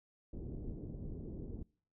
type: low-pass noise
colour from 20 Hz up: pink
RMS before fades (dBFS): -44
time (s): 0.33-1.63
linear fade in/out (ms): 5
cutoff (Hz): 400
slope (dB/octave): 24
effects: noise-tail reverb RT60 0.5 s tail -26 dB re dry